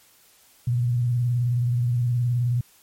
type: tone with vibrato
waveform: sine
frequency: 121.5 Hz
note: B2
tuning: 28 cents flat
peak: -19 dBFS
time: 0.67-2.61 s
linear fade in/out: 5 ms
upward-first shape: square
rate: 19 Hz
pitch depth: 44 cents each way
effects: white hiss -56 dBFS RMS until 2.82 s + MP3 64 kbps